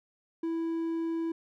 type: tone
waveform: triangle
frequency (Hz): 329.6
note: E4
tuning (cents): 0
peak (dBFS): -27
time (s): 0.43-1.32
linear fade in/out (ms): 5
effects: none